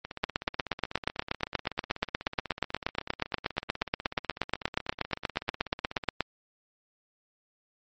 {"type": "two click trains", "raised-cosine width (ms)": 0.3, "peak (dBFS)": [-21, -9], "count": [98, 51], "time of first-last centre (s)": [[0.05, 6.038], [0.24, 6.207]], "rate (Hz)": [16.2, 8.38], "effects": ["MP3 32 kbps"]}